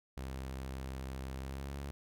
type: tone with pitch glide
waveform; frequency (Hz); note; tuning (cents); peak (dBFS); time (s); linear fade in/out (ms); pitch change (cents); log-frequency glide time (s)
sawtooth; 66 to 69.68; C2 to C#2; +16 to +10; -36; 0.17-1.91; 0; +94; 1.37-1.78
effects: none